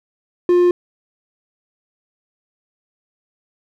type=tone; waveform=triangle; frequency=354.1 Hz; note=F4; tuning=24 cents sharp; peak=-8 dBFS; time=0.49-0.71 s; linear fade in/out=2 ms; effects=none